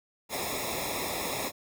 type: noise with comb filter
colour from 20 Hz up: pink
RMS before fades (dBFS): -33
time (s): 0.29-1.52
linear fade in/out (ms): 50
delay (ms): 0.66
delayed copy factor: -1
effects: none